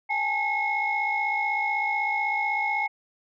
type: tone cluster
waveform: sine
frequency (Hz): 816 / 872 / 2171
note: G#5 / A5 / C#7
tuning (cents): -31 / -16 / -37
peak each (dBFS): -28 / -29 / -25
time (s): 0.09-2.88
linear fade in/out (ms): 20
effects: tanh soft clip ceiling -16 dBFS